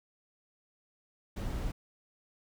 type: noise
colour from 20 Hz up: brown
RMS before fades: -35 dBFS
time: 1.36-1.72 s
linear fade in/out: 10 ms
effects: none